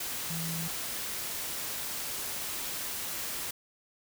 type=tone in noise; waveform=sine; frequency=164.81 Hz; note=E3; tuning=in tune; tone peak=-35 dBFS; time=0.3-0.68 s; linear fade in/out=5 ms; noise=white; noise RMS=-36 dBFS; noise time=0-3.51 s; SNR=-2 dB; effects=none